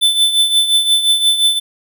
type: tone with tremolo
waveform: square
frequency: 3520 Hz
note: A7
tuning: in tune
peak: -8 dBFS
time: 0.01-1.6 s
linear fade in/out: 20 ms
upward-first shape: triangle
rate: 5.7 Hz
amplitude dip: 70%
effects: none